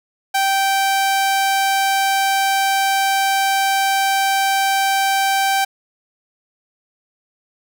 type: tone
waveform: sawtooth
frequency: 780 Hz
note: G5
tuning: 9 cents flat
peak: -11 dBFS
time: 0.34-5.65 s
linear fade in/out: 10 ms
effects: none